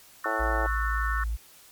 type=chord; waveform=sine; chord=F# minor seventh; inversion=second; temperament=equal with one note detuned; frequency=1108.7 / 1318.5 / 1480 / 1795.9 Hz; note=C#6 / E6 / F#6 / A6; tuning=0 / 0 / 0 / +35 cents; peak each=-33 dBFS; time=0.24-1.24 s; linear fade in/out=5 ms
type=harmonic tone; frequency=110 Hz; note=A2; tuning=in tune; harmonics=3 / 4 / 5 / 6 / 7 / 8; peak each=-37 / -38 / -34 / -35 / -35 / -35 dBFS; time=0.25-0.67 s; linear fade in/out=10 ms
type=tone; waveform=sine; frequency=55.9 Hz; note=A1; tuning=28 cents sharp; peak=-26 dBFS; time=0.39-1.37 s; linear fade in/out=20 ms
effects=white hiss -53 dBFS RMS until 1.71 s + MP3 96 kbps